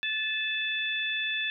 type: harmonic tone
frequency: 871 Hz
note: A5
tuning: 18 cents flat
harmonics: 2 / 3 / 4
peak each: -32 / -32 / -32 dBFS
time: 0.03-1.5 s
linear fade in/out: 0 ms
effects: none